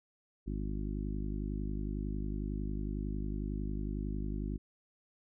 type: harmonic tone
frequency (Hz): 51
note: G#1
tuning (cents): -31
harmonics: 1 / 2 / 3 / 4 / 5 / 6 / 7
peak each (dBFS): -36 / -44 / -43 / -43 / -44 / -46 / -49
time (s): 0.46-4.58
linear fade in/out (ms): 20
effects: none